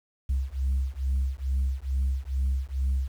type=beating tone pair; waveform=sine; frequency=65.41 / 67.71 Hz; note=C2 / C#2; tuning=0 / -40 cents; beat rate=2.3 Hz; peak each=-26 dBFS; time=0.29-3.08 s; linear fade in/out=10 ms; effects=tanh soft clip ceiling -20 dBFS + 9-bit